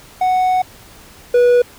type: tone pair in turn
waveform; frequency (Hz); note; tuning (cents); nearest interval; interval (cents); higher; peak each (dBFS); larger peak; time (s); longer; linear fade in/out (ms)
triangle; 740 / 487.3; F#5 / B4; 0 / -23; perfect fifth; 723; first; -10 / -6; second; 0.21-0.62 / 1.34-1.62; first; 5
effects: pink hiss -42 dBFS RMS until 1.78 s